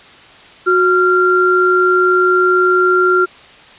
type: tone pair together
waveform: sine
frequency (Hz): 366.4 / 1381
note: F#4 / F6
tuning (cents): -17 / -20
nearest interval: octave + major seventh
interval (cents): 2297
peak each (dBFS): -12 / -11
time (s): 0.66-3.26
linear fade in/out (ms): 20
effects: white hiss -40 dBFS RMS until 3.78 s + resampled to 8000 Hz